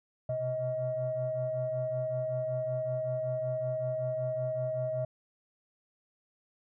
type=tone cluster; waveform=sine; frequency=124.9 / 130.2 / 631 Hz; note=B2 / C3 / D#5; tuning=+20 / -8 / +24 cents; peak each=-38 / -38 / -30 dBFS; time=0.29-5.05 s; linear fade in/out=5 ms; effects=tanh soft clip ceiling -23 dBFS